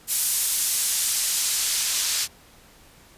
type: noise with band-pass filter sweep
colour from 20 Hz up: white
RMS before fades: -24 dBFS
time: 0.07-2.28 s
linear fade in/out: 50 ms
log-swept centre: 10000 to 5100 Hz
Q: 0.77
effects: pink hiss -52 dBFS RMS until 3.17 s + resampled to 32000 Hz